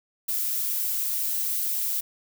violet noise, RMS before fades -27 dBFS, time 0.28-2.01 s, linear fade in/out 10 ms, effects none

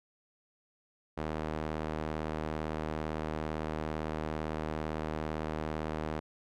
sawtooth tone with band-pass filter, 77.78 Hz, D#2, in tune, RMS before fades -36 dBFS, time 1.17-6.2 s, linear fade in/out 10 ms, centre 630 Hz, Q 0.52, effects none

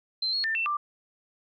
sine tone with pitch steps, 4108 / 4310 / 1790 / 2685 / 1182 Hz, C8 / C#8 / A6 / E7 / D6, -33 / -49 / +29 / +31 / +11 cents, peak -25 dBFS, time 0.22-0.77 s, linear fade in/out 5 ms, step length 110 ms, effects none

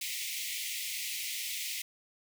pink high-pass noise, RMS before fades -37 dBFS, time 0.01-1.82 s, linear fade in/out 5 ms, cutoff 2000 Hz, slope 96 dB/octave, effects none

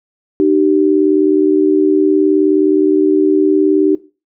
sine tone pair together, 305.2 / 384.5 Hz, D#4 / G4, -33 / -33 cents, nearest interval major third, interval 400 cents, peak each -11 dBFS, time 0.4-3.95 s, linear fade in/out 0 ms, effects noise-tail reverb RT60 0.3 s tail -17 dB re dry

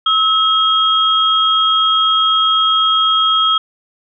sine tone pair together, 1292 / 3256 Hz, E6 / G#7, -35 / -35 cents, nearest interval octave + major third, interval 1600 cents, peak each -13 dBFS, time 0.06-3.58 s, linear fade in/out 5 ms, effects none

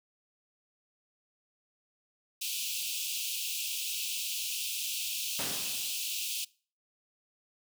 pink high-pass noise, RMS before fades -35 dBFS, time 2.41-6.45 s, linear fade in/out 10 ms, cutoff 2500 Hz, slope 96 dB/octave
pink noise with exponential decay, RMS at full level -34 dBFS, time 5.39-6.18 s, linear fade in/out 0 ms, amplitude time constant 170 ms
effects noise-tail reverb RT60 0.4 s tail -23 dB re dry + high-pass 150 Hz 12 dB/octave

